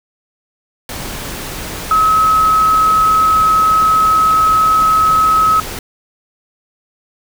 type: tone in noise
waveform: sine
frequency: 1283 Hz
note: E6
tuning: 47 cents flat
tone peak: -8 dBFS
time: 1.91-5.6 s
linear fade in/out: 2 ms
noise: pink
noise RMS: -25 dBFS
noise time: 0.89-5.79 s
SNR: +14 dB
effects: none